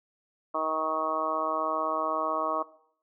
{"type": "harmonic tone", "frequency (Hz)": 157.9, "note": "D#3", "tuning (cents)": 26, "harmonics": [2, 3, 4, 5, 6, 7, 8], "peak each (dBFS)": [-38, -39, -32, -38, -35, -30, -36], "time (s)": [0.54, 2.63], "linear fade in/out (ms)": 10, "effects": ["noise-tail reverb RT60 0.6 s tail -17 dB re dry"]}